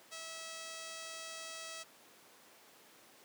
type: tone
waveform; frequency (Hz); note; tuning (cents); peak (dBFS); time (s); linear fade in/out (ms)
5% pulse; 650; E5; -24; -33; 0.11-1.84; 20
effects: pink hiss -60 dBFS RMS until 3.24 s + high-pass 300 Hz 12 dB/octave